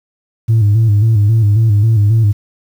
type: tone with vibrato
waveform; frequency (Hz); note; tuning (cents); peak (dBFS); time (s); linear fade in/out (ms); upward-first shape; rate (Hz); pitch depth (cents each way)
sine; 107.6; A2; -38; -5; 0.48-2.33; 20; square; 3.7; 79
effects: tanh soft clip ceiling -5 dBFS + 7-bit